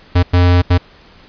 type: tone bursts at uneven times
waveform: square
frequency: 88.8 Hz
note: F2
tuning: 29 cents sharp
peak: -8 dBFS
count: 3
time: 0.15-0.23 / 0.33-0.62 / 0.7-0.78 s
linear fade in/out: 10 ms
effects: pink hiss -44 dBFS RMS until 1.28 s + resampled to 11025 Hz